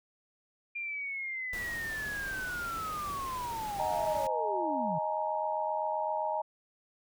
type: linear sweep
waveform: sine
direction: down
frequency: 2403 to 148.9 Hz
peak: -34 dBFS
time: 0.75-4.99 s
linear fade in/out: 10 ms
type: noise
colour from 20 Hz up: pink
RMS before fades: -44 dBFS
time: 1.53-4.27 s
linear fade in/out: 2 ms
type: chord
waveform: sine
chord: D# suspended fourth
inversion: none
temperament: equal with one note detuned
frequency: 622.3 / 844.6 / 932.3 Hz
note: D#5 / G#5 / A#5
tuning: 0 / +29 / 0 cents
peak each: -34 dBFS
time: 3.79-6.42 s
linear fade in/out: 10 ms
effects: none